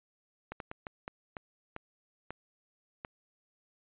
slowing click train, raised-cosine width 0.5 ms, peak -24 dBFS, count 9, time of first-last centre 0.52-3.049 s, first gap 82 ms, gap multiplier 1.37, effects resampled to 8000 Hz

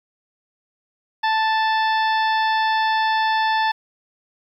harmonic tone with a mistuned harmonic, 880 Hz, A5, in tune, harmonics 1 / 2 / 3 / 4 / 5 / 6, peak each -18 / -23 / -33 / -30 / -35 / -37 dBFS, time 1.23-3.72 s, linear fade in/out 10 ms, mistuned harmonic 6, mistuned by -27 cents, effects 9-bit

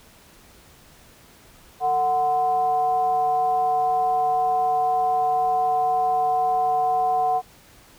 sine tone with frequency modulation, 740 Hz, F#5, in tune, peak -18 dBFS, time 1.8-7.42 s, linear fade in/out 50 ms, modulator 289 Hz, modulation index 0.47, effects pink hiss -51 dBFS RMS until 7.98 s

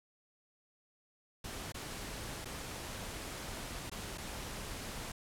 pink noise with dropouts, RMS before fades -43 dBFS, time 1.44-5.12 s, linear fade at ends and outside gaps 5 ms, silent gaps 1.722-1.743 / 2.447-2.455 / 3.898-3.915 / 4.176-4.18 s, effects low-pass 12000 Hz 12 dB/octave

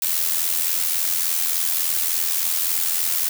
blue noise with amplitude modulation, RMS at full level -19 dBFS, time 0.02-3.29 s, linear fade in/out 2 ms, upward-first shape sine, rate 83.5 Hz, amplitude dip 60%, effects none

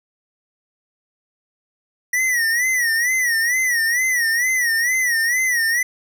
square tone with vibrato, 1927 Hz, B6, 43 cents flat, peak -17 dBFS, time 2.13-5.83 s, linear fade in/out 5 ms, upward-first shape sine, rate 2.2 Hz, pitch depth 120 cents each way, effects none

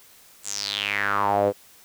sawtooth tone with band-pass filter sweep, 101.5 Hz, G#2, 39 cents flat, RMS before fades -24 dBFS, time 0.43-1.53 s, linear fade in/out 50 ms, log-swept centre 8100 to 470 Hz, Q 5.5, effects white hiss -52 dBFS RMS until 1.84 s

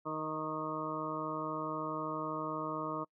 harmonic tone with a mistuned harmonic, 156 Hz, D#3, 5 cents sharp, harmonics 1 / 2 / 3 / 4 / 6 / 7 / 8, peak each -46 / -41 / -44 / -43 / -45 / -41 / -42 dBFS, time 0.05-3.05 s, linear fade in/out 20 ms, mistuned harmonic 8, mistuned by -16 cents, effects noise-tail reverb RT60 0.1 s tail -26 dB re dry

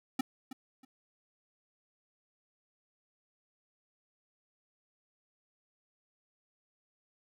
square tone with echo, 261.6 Hz, C4, in tune, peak -28 dBFS, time 0.19-0.21 s, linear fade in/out 5 ms, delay 320 ms, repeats 2, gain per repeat -13 dB, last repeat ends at 0.85 s, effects none

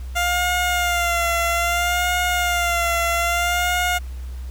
15% pulse tone with vibrato, 698.5 Hz, F5, in tune, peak -12 dBFS, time 0.15-3.99 s, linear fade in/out 20 ms, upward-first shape sine, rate 0.61 Hz, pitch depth 45 cents each way, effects added 63 Hz sine -28 dBFS peak until 4.5 s + pink hiss -49 dBFS RMS until 4.5 s

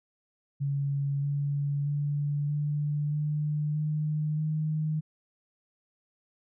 sine tone with pitch steps, 140.5 / 142.79 / 145.12 / 147.49 / 149.89 / 152.33 / 154.82 Hz, C#3 / D3 / D3 / D3 / D3 / D#3 / D#3, +24 / -48 / -20 / +8 / +36 / -36 / -8 cents, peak -26 dBFS, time 0.6-5.01 s, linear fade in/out 20 ms, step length 630 ms, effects none

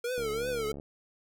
square tone with vibrato, 466.2 Hz, A#4, in tune, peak -31 dBFS, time 0.04-0.72 s, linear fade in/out 5 ms, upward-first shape triangle, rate 2.8 Hz, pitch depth 170 cents each way
click train, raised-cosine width 2 ms, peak -29 dBFS, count 45, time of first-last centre 0.18-0.799 s, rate 71.1 Hz
effects none

